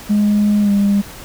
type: tone with pitch glide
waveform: sine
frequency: 207.7 to 201.2 Hz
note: G#3 to G3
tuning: 0 to +45 cents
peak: -9 dBFS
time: 0.09-1.02 s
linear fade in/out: 20 ms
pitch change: -55 cents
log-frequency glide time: 0.61-0.71 s
effects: tanh soft clip ceiling -8 dBFS + pink hiss -35 dBFS RMS until 1.24 s